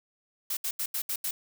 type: noise bursts at uneven times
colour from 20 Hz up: blue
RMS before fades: -31 dBFS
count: 6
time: 0.5-0.57 / 0.64-0.71 / 0.79-0.86 / 0.94-1.02 / 1.09-1.16 / 1.24-1.31 s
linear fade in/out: 5 ms
effects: none